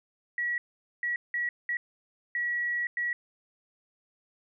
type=tone bursts at uneven times; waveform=sine; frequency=1925 Hz; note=B6; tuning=45 cents flat; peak=-27 dBFS; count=6; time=0.38-0.58 / 1.03-1.16 / 1.34-1.49 / 1.69-1.77 / 2.35-2.87 / 2.97-3.13 s; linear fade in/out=2 ms; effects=none